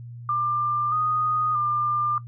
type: tone with pitch steps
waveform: sine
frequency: 1192 / 1239 / 1197 Hz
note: D6 / D#6 / D6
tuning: +25 / -8 / +33 cents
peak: -21 dBFS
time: 0.29-2.18 s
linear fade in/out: 2 ms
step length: 630 ms
effects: noise-tail reverb RT60 0.1 s tail -17 dB re dry + added 119 Hz sine -36 dBFS peak until 2.27 s